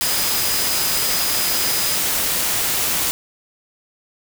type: tone in noise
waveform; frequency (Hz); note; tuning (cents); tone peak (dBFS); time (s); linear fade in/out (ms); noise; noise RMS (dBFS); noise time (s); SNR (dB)
sine; 4985; D#8; +2; -26; 0.02-1.97; 0; white; -20; 0.01-3.11; -9
effects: none